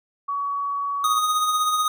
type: tone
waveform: sine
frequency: 1129 Hz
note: C#6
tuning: 31 cents sharp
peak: -23 dBFS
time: 0.28-1.19 s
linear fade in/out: 10 ms
type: tone with tremolo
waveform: square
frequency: 1244.5 Hz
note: D#6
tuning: in tune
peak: -18 dBFS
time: 1.04-1.88 s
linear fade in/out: 2 ms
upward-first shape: triangle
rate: 16 Hz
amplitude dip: 45%
effects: none